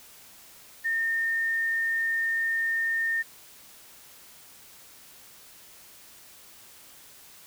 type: tone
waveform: sine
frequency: 1822 Hz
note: A#6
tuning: 40 cents flat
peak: -24 dBFS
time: 0.84-3.23 s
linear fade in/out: 20 ms
effects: white hiss -51 dBFS RMS until 7.46 s